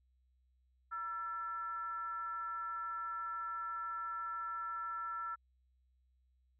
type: tone with frequency modulation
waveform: sine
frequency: 1343 Hz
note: E6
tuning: 32 cents sharp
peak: -38 dBFS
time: 0.91-5.36 s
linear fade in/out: 20 ms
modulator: 391 Hz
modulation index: 0.41
effects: added 63 Hz sine -70 dBFS peak until 6.59 s